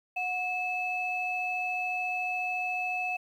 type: tone pair together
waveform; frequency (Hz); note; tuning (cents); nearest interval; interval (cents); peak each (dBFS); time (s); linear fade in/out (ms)
sine; 732 / 2609; F#5 / E7; -19 / -18; octave + minor seventh; 2201; -32 / -30; 0.16-3.17; 10
effects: tanh soft clip ceiling -21 dBFS + 10-bit